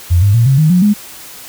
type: tone with pitch steps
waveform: sine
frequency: 87.31 / 100.87 / 116.54 / 134.65 / 155.57 / 179.74 / 207.7 Hz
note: F2 / G2 / A#2 / C#3 / D#3 / F#3 / G#3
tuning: 0 / +50 / 0 / -50 / 0 / -50 / 0 cents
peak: -6 dBFS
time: 0.1-0.94 s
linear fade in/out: 20 ms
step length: 120 ms
effects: white hiss -33 dBFS RMS until 1.48 s